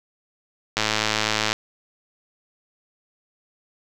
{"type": "click train", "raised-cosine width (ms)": 0.2, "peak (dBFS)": -3, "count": 83, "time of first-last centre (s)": [0.77, 1.529], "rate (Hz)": 108, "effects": []}